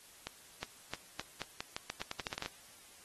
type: accelerating click train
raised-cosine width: 0.2 ms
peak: -20 dBFS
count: 16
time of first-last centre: 0.27-2.46 s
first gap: 360 ms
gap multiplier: 0.85
effects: white hiss -58 dBFS RMS until 3.04 s + AAC 32 kbps